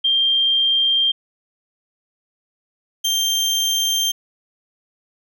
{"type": "tone pair in turn", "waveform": ["sine", "30% pulse"], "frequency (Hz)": [3182, 3164], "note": ["G7", "G7"], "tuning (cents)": [25, 15], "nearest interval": "unison", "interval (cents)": 10, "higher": "first", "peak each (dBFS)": -14, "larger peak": "neither", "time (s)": [[0.04, 1.12], [3.04, 4.12]], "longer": "neither", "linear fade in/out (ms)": 10, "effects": []}